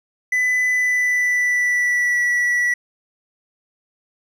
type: tone with pitch glide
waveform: triangle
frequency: 2000 to 1947.6 Hz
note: B6 to B6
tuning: +21 to -25 cents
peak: -14 dBFS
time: 0.32-2.74 s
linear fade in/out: 5 ms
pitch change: -46 cents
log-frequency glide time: 0.7-2.27 s
effects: none